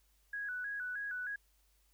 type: tone with vibrato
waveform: sine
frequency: 1568 Hz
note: G6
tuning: in tune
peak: -37 dBFS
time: 0.33-1.36 s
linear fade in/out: 5 ms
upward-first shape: square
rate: 3.2 Hz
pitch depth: 94 cents each way
effects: added 50 Hz sine -70 dBFS peak until 1.93 s + white hiss -74 dBFS RMS until 1.93 s